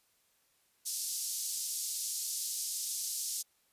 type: band-pass noise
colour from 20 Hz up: pink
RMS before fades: -37 dBFS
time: 0.85-3.43 s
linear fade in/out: 20 ms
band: 5100 to 13000 Hz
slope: 24 dB/octave
effects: white hiss -72 dBFS RMS until 3.72 s + resampled to 32000 Hz